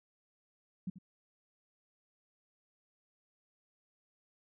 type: tone with echo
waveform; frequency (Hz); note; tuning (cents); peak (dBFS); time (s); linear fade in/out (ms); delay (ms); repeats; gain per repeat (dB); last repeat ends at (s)
sine; 185; F#3; 0; -34; 0.87-0.9; 5; 86; 1; -13; 0.986
effects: none